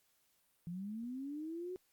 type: linear sweep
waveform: sine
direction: up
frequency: 166.2 to 373.1 Hz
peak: -40 dBFS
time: 0.67-1.76 s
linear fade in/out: 0 ms
effects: white hiss -75 dBFS RMS until 1.92 s + Opus 48 kbps